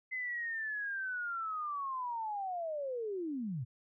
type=linear sweep; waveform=sine; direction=down; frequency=2051 to 110 Hz; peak=-35 dBFS; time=0.11-3.65 s; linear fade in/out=20 ms; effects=none